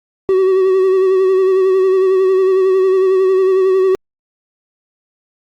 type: tone with vibrato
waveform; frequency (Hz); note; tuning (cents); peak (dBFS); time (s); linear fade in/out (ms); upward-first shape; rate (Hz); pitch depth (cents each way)
triangle; 378.3; F#4; +38; -7; 0.29-3.95; 0; sine; 11; 35
effects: Opus 32 kbps